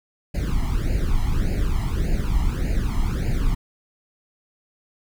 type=noise with flanger; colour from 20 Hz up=brown; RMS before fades=-21 dBFS; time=0.34-3.55 s; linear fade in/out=10 ms; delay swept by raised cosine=0.43 to 0.99 ms; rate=1.7 Hz; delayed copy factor=+0.95; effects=none